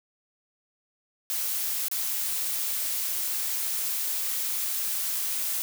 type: noise with dropouts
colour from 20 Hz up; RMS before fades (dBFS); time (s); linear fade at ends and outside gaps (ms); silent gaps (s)
blue; -29; 1.3-5.62; 0; 1.883-1.914
effects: none